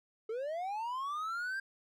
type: linear sweep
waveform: triangle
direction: up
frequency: 425.2 to 1604 Hz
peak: -33 dBFS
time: 0.29-1.6 s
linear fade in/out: 5 ms
effects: none